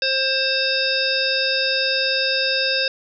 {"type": "harmonic tone with a mistuned harmonic", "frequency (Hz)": 530, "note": "C5", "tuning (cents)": 22, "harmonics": [1, 3, 5, 7, 9, 10], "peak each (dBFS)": [-25, -25, -25, -25, -25, -25], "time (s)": [0.02, 2.88], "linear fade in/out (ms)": 2, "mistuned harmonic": 10, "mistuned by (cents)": -16, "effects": []}